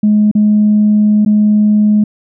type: tone with dropouts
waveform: sine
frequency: 210.6 Hz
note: G#3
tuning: 24 cents sharp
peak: -5 dBFS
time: 0.03-2.04 s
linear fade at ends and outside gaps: 5 ms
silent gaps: 0.314-0.351 / 1.25-1.26 s
effects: tanh soft clip ceiling -2 dBFS